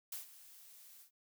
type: noise with ADSR envelope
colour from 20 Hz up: blue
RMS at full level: -42 dBFS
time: 0.12-1.11 s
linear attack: 4 ms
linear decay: 130 ms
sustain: -16 dB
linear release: 100 ms
effects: none